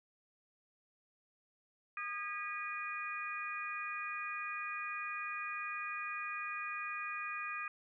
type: harmonic tone with a mistuned harmonic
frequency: 408.7 Hz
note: G#4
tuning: 28 cents flat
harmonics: 3 / 4 / 5 / 6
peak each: -42 / -46 / -47 / -42 dBFS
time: 1.97-7.68 s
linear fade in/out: 2 ms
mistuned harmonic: 5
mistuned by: -84 cents
effects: none